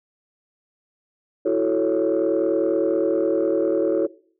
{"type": "chord", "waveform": "sine", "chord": "F# minor seventh", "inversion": "third", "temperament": "equal", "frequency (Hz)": [329.6, 370, 440, 554.4], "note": ["E4", "F#4", "A4", "C#5"], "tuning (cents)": [0, 0, 0, 0], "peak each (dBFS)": -22, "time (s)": [1.45, 4.07], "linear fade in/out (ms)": 10, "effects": ["noise-tail reverb RT60 0.5 s tail -20 dB re dry", "tanh soft clip ceiling -12 dBFS"]}